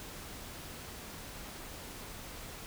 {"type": "silence", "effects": ["pink hiss -46 dBFS RMS until 2.66 s"]}